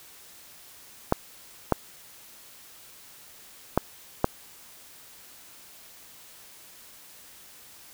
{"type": "clicks", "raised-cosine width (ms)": 1, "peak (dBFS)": -5, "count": 4, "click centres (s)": [1.124, 1.723, 3.776, 4.244], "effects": ["white hiss -50 dBFS RMS until 7.93 s"]}